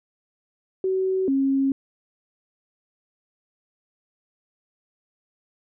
sine tone pair in turn, 377.8 / 271.3 Hz, F#4 / C#4, +36 / -37 cents, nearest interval tritone, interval 573 cents, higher first, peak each -20 / -18 dBFS, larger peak second, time 0.84-1.28 / 1.28-1.72 s, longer neither, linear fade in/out 2 ms, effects none

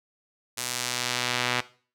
sawtooth tone with band-pass filter sweep, 123.47 Hz, B2, in tune, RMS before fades -29 dBFS, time 0.57-1.61 s, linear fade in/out 10 ms, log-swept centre 8700 to 2500 Hz, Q 0.8, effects noise-tail reverb RT60 0.4 s tail -17 dB re dry

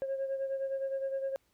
sine beating tone pair, 539 / 548.7 Hz, C#5 / C#5, -49 / -18 cents, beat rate 9.7 Hz, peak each -31 / -38 dBFS, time 0.02-1.36 s, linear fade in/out 0 ms, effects tanh soft clip ceiling -28 dBFS + pink hiss -73 dBFS RMS until 1.53 s

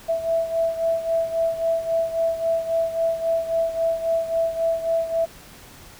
sine beating tone pair, 659.3 / 663 Hz, E5 / E5, 0 / +10 cents, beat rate 3.7 Hz, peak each -21 / -26 dBFS, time 0.08-5.26 s, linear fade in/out 20 ms, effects pink hiss -45 dBFS RMS until 5.99 s

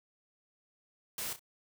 white noise with echo, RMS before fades -38 dBFS, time 1.18-1.33 s, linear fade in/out 2 ms, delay 32 ms, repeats 2, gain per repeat -10 dB, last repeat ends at 1.394 s, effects none

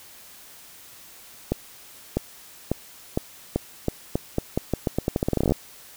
accelerating click train, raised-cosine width 2 ms, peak -8 dBFS, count 25, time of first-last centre 1.52-5.521 s, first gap 650 ms, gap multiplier 0.84, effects white hiss -47 dBFS RMS until 5.96 s

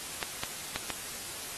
clicks, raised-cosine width 0.2 ms, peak -13 dBFS, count 4, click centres 0.228 / 0.435 / 0.76 / 0.903 s, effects white hiss -40 dBFS RMS until 1.57 s + AAC 32 kbps

